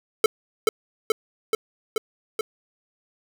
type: tone with echo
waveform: square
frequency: 440 Hz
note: A4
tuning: in tune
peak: -13 dBFS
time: 0.24-0.26 s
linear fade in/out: 2 ms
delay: 430 ms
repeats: 5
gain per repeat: -2 dB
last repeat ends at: 2.41 s
effects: none